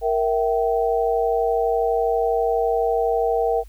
sine chord, E diminished, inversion second, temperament equal with one note detuned, 466.2 / 659.3 / 771.4 Hz, Bb4 / E5 / G5, 0 / 0 / -28 cents, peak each -20 / -24 / -23 dBFS, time 0.01-3.64 s, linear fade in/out 50 ms, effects added 50 Hz sine -39 dBFS peak until 3.68 s + white hiss -58 dBFS RMS until 3.68 s

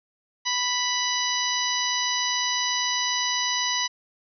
harmonic tone, 987.8 Hz, B5, in tune, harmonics 1 / 2 / 3 / 4 / 5 / 6, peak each -30 / -30 / -30 / -30 / -30 / -30 dBFS, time 0.45-3.88 s, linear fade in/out 20 ms, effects none

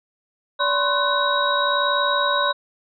sine tone cluster, 576 / 1017 / 1078 / 1502 / 3823 Hz, D5 / C6 / C#6 / F#6 / A#7, -34 / -50 / -49 / +26 / +43 cents, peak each -24 dBFS, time 0.59-2.53 s, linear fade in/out 20 ms, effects none

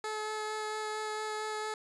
15% pulse tone with vibrato, 429.8 Hz, A4, 41 cents flat, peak -28 dBFS, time 0.04-1.74 s, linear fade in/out 2 ms, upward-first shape sine, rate 4.4 Hz, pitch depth 9 cents each way, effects resampled to 24000 Hz

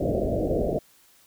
white low-pass noise, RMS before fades -25 dBFS, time 0-0.79 s, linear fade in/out 10 ms, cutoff 670 Hz, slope 96 dB/octave, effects white hiss -58 dBFS RMS until 1.26 s

